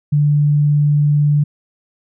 sine tone, 147 Hz, D3, 2 cents sharp, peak -10 dBFS, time 0.12-1.44 s, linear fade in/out 10 ms, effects none

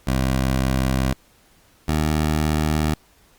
15% pulse tone pair in turn, 65.41 / 76.85 Hz, C2 / D#2, 0 / -21 cents, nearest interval minor third, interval 279 cents, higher second, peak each -12 dBFS, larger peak neither, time 0.07-1.13 / 1.88-2.94 s, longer neither, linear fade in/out 5 ms, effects pink hiss -56 dBFS RMS until 3.38 s + Opus 48 kbps

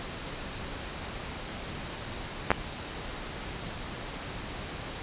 clicks, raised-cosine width 0.5 ms, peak -6 / -6 dBFS, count 2, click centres 2.505 / 2.516 s, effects pink hiss -38 dBFS RMS until 5.02 s + resampled to 8000 Hz

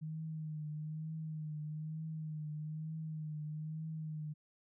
sine tone with vibrato, 155.2 Hz, D#3, 4 cents flat, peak -39 dBFS, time 0.01-4.34 s, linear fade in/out 20 ms, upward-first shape triangle, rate 1.1 Hz, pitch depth 49 cents each way, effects none

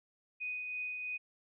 sine tone with tremolo, 2491 Hz, D#7, 1 cent sharp, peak -35 dBFS, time 0.4-1.18 s, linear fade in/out 20 ms, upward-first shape triangle, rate 3 Hz, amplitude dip 35%, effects none

